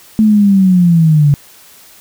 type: linear sweep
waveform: sine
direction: down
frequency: 220 to 140.8 Hz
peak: -5 dBFS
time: 0.19-1.34 s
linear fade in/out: 0 ms
effects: white hiss -41 dBFS RMS until 2 s